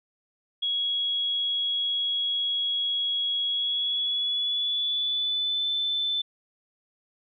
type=tone with pitch glide; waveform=sine; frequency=3326 to 3524 Hz; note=G#7 to A7; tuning=+2 to +2 cents; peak=-24 dBFS; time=0.62-6.22 s; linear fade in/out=10 ms; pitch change=+100 cents; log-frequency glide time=3.46-5.68 s; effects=none